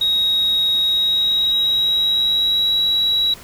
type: tone with pitch glide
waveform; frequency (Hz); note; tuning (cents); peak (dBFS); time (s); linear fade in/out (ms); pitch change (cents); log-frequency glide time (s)
sine; 3785 to 3887; A#7 to B7; +26 to -28; -13; 0.01-3.34; 5; +46; 0.77-2.81
effects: tanh soft clip ceiling -11 dBFS + pink hiss -40 dBFS RMS until 3.43 s